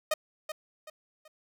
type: tone with echo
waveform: sawtooth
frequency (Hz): 619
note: D#5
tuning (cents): -9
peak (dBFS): -21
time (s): 0.11-0.14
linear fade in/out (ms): 5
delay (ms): 380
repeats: 3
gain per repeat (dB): -9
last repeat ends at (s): 1.28
effects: none